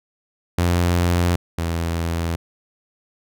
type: tone pair in turn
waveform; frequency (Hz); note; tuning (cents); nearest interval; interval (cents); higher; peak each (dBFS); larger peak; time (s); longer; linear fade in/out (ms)
sawtooth; 87.31 / 83.73; F2 / E2; 0 / +28; minor second; 72; first; -12 / -17; first; 0.58-1.36 / 1.58-2.36; neither; 5
effects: none